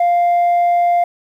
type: tone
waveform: sine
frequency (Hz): 698.5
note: F5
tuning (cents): 0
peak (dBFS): -8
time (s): 0-1.04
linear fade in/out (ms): 5
effects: tanh soft clip ceiling -10 dBFS + 8-bit